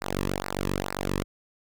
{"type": "tone with flanger", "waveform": "sawtooth", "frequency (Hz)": 47.51, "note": "F#1", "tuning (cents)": 47, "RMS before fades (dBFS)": -30, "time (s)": [0.01, 1.24], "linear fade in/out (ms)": 10, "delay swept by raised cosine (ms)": [0.3, 1.4], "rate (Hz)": 2.2, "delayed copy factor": -1, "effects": []}